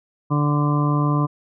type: harmonic tone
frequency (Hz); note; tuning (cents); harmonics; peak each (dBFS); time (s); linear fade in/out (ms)
146.83; D3; 0; 1 / 2 / 3 / 4 / 5 / 7 / 8; -18 / -23 / -33 / -33 / -35 / -26 / -29; 0.3-1.27; 20
effects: none